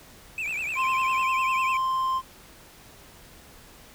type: tone with vibrato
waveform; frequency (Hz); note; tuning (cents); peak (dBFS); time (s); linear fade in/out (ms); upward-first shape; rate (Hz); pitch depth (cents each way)
triangle; 2489; D#7; 0; -26; 0.38-1.77; 2; triangle; 10; 160
type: click train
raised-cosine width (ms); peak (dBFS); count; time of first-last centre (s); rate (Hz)
0.3; -28; 48; 0.46-1.229; 61.1
type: tone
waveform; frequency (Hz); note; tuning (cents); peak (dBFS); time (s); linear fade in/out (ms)
triangle; 1046.5; C6; 0; -21; 0.75-2.22; 50
effects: pink hiss -50 dBFS RMS until 3.94 s